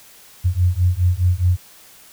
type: beating tone pair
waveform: sine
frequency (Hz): 87.31 / 92.11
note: F2 / F#2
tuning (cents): 0 / -7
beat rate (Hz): 4.8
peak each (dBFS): -17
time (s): 0.44-1.57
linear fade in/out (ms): 20
effects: white hiss -46 dBFS RMS until 2.12 s

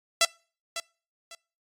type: tone with echo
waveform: 5% pulse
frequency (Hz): 669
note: E5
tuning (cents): +25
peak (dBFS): -7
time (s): 0.21-0.25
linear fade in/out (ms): 2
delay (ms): 550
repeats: 2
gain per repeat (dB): -12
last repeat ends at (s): 1.35
effects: noise-tail reverb RT60 0.4 s tail -25 dB re dry + AAC 48 kbps

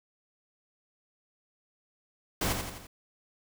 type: noise with echo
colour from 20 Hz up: pink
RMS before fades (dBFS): -29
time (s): 2.41-2.53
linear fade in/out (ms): 5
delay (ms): 85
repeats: 4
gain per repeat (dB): -5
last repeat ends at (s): 2.87
effects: none

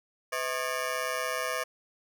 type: ring-modulated tone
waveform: 15% pulse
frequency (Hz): 574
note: D5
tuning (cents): -40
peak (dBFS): -20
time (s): 0.32-1.64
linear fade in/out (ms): 10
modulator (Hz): 68.3
effects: none

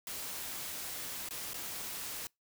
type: noise with dropouts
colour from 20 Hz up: white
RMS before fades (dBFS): -41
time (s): 0.07-2.27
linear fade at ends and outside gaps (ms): 1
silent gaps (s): 1.288-1.308 / 1.534-1.542
effects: noise-tail reverb RT60 0.2 s tail -26 dB re dry

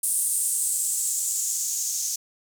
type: noise with band-pass filter sweep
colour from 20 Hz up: violet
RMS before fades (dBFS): -26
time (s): 0.03-2.16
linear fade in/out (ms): 5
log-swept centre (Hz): 9300 to 6200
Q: 4.3
effects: none

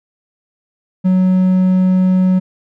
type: tone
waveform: triangle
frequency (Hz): 185.3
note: F#3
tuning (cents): +3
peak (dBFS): -7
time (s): 1.04-2.4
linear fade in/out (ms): 20
effects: none

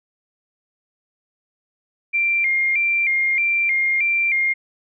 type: tone with vibrato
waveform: sine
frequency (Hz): 2239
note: C#7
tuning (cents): +17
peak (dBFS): -16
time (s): 2.13-4.54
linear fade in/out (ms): 20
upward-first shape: square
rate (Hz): 1.6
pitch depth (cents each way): 91
effects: none

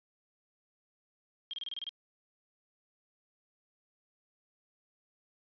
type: tone bursts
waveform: sine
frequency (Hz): 3220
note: G7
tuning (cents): +46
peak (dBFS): -36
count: 8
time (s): 1.51-1.891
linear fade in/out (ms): 0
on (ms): 24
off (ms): 27
effects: resampled to 11025 Hz

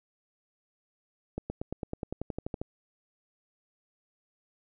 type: accelerating click train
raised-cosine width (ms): 2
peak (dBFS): -20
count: 14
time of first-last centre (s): 1.38-2.615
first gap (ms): 120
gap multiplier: 0.96
effects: none

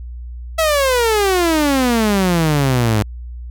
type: exponential sweep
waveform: sawtooth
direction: down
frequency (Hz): 659.3 to 102.3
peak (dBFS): -9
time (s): 0.58-3.03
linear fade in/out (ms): 10
effects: added 60 Hz sine -27 dBFS peak until 3.5 s

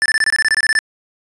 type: tone bursts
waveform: square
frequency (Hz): 1760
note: A6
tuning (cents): 0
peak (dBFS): -12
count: 13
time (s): 0.02-0.789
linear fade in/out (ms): 0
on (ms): 37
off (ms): 24
effects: resampled to 22050 Hz

